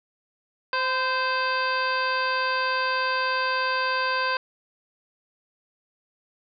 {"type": "harmonic tone with a mistuned harmonic", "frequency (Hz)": 520, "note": "C5", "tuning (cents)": -11, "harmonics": [1, 2, 3, 4, 5, 6, 7, 8, 9], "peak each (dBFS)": [-31, -26, -27, -40, -32, -41, -40, -42, -34], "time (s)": [0.73, 4.37], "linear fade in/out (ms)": 2, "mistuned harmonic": 2, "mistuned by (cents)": -28, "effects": []}